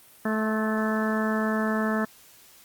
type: harmonic tone with a mistuned harmonic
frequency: 218 Hz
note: A3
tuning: 16 cents flat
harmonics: 1 / 2 / 3 / 4 / 5 / 6 / 7 / 8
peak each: -25 / -32 / -32 / -38 / -35 / -34 / -38 / -33 dBFS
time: 0.25-2.05 s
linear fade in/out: 5 ms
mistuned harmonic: 5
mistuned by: -25 cents
effects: white hiss -53 dBFS RMS until 2.64 s + Opus 32 kbps